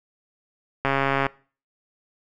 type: click train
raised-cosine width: 0.5 ms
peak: -7 dBFS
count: 58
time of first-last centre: 0.85-1.266 s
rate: 137 Hz
effects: noise-tail reverb RT60 0.4 s tail -22 dB re dry